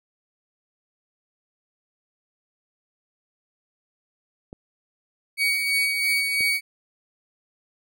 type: clicks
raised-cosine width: 2 ms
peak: -25 dBFS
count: 2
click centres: 4.529 / 6.408 s
type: tone with tremolo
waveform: 35% pulse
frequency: 2251 Hz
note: C#7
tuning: 26 cents sharp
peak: -17 dBFS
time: 5.37-6.61 s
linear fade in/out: 50 ms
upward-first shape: sine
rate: 3 Hz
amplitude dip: 40%
effects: none